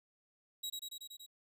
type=tone with echo; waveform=sawtooth; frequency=3844 Hz; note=B7; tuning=48 cents flat; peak=-35 dBFS; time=0.63-0.7 s; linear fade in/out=10 ms; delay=94 ms; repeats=6; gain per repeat=-2 dB; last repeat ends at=1.264 s; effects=none